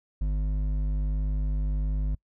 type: tone with hard clipping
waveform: sine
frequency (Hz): 50.7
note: G#1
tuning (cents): -41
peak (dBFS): -26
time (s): 0.21-2.15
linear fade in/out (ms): 5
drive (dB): 8
effects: noise-tail reverb RT60 0.1 s tail -26 dB re dry